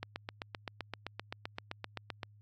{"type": "click train", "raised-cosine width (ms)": 0.3, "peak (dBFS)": -22, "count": 18, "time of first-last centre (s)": [0.03, 2.232], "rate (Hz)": 7.72, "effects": ["added 104 Hz sine -57 dBFS peak until 2.41 s", "AAC 32 kbps"]}